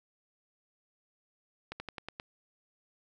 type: slowing click train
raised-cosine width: 0.3 ms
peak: -23 dBFS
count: 6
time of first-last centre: 1.72-2.199 s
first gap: 80 ms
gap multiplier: 1.09
effects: none